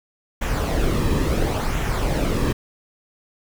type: noise with flanger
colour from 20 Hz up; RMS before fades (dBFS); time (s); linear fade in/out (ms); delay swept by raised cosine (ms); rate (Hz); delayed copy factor
brown; -21; 0.41-2.53; 10; 0.21 to 1.41; 0.72; -0.5
effects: none